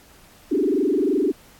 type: tone with frequency modulation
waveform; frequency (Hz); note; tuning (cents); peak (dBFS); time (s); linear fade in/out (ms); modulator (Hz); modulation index
sine; 340; F4; -46; -17; 0.51-1.32; 10; 23; 3.1
effects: pink hiss -51 dBFS RMS until 1.59 s + AAC 64 kbps